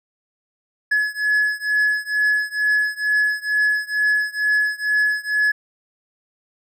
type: beating tone pair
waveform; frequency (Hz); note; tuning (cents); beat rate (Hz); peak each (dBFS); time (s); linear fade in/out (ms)
triangle; 1699 / 1701.2; G#6 / G#6; +39 / +41; 2.2; -18 / -19; 0.91-5.52; 10
effects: none